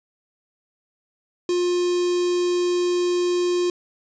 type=tone with notch filter; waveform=square; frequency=354.6 Hz; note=F4; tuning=26 cents sharp; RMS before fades=-21 dBFS; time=1.49-3.7 s; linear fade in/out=2 ms; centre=1500 Hz; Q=0.65; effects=resampled to 16000 Hz + 10-bit